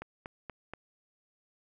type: click train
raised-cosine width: 0.5 ms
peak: -25 dBFS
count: 4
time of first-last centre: 0.02-0.736 s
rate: 4.19 Hz
effects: none